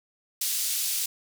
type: band-pass noise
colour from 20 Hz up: white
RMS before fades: -28 dBFS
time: 0.41-1.06 s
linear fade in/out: 5 ms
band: 3700 to 15000 Hz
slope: 12 dB/octave
effects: none